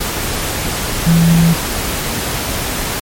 sine tone in noise, 166.9 Hz, E3, 22 cents sharp, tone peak -7 dBFS, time 1.06-1.54 s, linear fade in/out 10 ms, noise pink, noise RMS -19 dBFS, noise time 0-3 s, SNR +9 dB, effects MP3 64 kbps

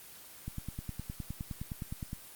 click train, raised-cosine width 5 ms, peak -25 dBFS, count 17, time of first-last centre 0.48-2.131 s, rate 9.69 Hz, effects white hiss -51 dBFS RMS until 2.35 s + Opus 24 kbps

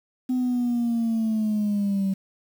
sine linear sweep, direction down, 255.1 to 191.4 Hz, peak -19 dBFS, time 0.29-2.14 s, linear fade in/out 10 ms, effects tanh soft clip ceiling -19 dBFS + 8-bit

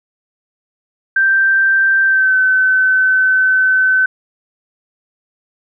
sine tone with pitch glide, 1568 to 1522.5 Hz, G6 to F#6, 0 to +49 cents, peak -9 dBFS, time 1.16-4.06 s, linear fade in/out 5 ms, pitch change -51 cents, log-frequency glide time 2.05-2.36 s, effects none

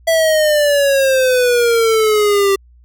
square exponential sweep, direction down, 662 to 389.4 Hz, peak -11 dBFS, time 0.07-2.56 s, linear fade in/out 10 ms, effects added 60 Hz sine -43 dBFS peak until 2.84 s

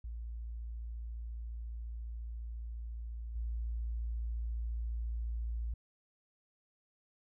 sine tone with level steps, 57.2 Hz, A#1, 32 cents flat, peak -39 / -34 dBFS, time 0.04-5.74 s, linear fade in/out 5 ms, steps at 3.35 s, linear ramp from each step 10 ms, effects none

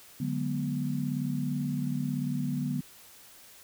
sine chord, G# half-diminished seventh, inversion second, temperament equal with one note detuned, 146.83 / 185 / 207.7 / 244.8 Hz, D3 / F#3 / G#3 / B3, 0 / 0 / 0 / -15 cents, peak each -32 / -36 / -38 / -32 dBFS, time 0.2-2.81 s, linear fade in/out 5 ms, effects white hiss -53 dBFS RMS until 3.63 s

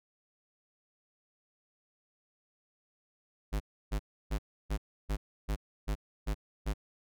square tone bursts, 51.9 Hz, G#1, in tune, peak -30 dBFS, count 9, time 3.52-6.738 s, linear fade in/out 20 ms, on 82 ms, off 310 ms, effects none

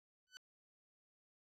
15% pulse tone with exponential growth, 1500 Hz, F#6, 23 cents sharp, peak -40 dBFS, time 0.27-0.37 s, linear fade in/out 0 ms, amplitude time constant 20 ms, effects low-pass 9000 Hz 12 dB/octave

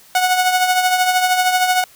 sawtooth tone with tremolo, 735 Hz, F#5, 12 cents flat, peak -7 dBFS, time 0.15-1.84 s, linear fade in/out 2 ms, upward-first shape triangle, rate 13 Hz, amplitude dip 60%, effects white hiss -47 dBFS RMS until 1.95 s

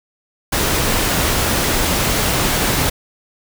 pink noise, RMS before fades -17 dBFS, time 0.52-2.9 s, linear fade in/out 10 ms, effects none

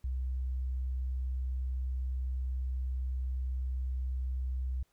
sine tone, 64 Hz, C2, 38 cents flat, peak -31 dBFS, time 0.04-4.83 s, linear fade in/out 5 ms, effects pink hiss -74 dBFS RMS until 4.92 s

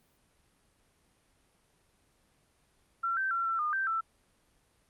sine tone with pitch steps, 1358 / 1554 / 1361 / 1344 / 1217 / 1563 / 1331 Hz, F6 / G6 / F6 / E6 / D#6 / G6 / E6, -49 / -16 / -45 / +33 / -39 / -6 / +16 cents, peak -28 dBFS, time 3.03-4.01 s, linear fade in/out 10 ms, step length 140 ms, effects pink hiss -69 dBFS RMS until 4.89 s + Opus 32 kbps

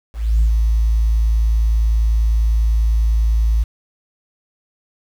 sine tone with ADSR envelope, 55.1 Hz, A1, 3 cents sharp, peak -8 dBFS, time 0.13-3.64 s, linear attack 280 ms, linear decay 90 ms, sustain -3 dB, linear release 14 ms, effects tanh soft clip ceiling -8 dBFS + 7-bit

